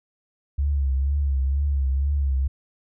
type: tone with vibrato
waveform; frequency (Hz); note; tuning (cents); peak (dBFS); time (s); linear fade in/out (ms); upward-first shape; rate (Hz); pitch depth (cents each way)
sine; 69.1; C#2; -5; -19; 0.58-2.48; 10; triangle; 2.1; 86
effects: none